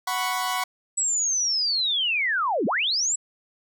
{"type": "chord", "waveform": "sawtooth", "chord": "F# suspended fourth", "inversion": "none", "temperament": "equal", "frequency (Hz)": [740, 987.8, 1108.7], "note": ["F#5", "B5", "C#6"], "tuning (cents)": [0, 0, 0], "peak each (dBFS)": -25, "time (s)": [0.07, 0.64], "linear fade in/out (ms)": 5}
{"type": "linear two-way sweep", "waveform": "sine", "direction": "down then up", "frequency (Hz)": [7902, 174.4, 7902], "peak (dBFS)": -21, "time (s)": [0.97, 3.16], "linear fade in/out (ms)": 10, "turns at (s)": 2.66}
{"effects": []}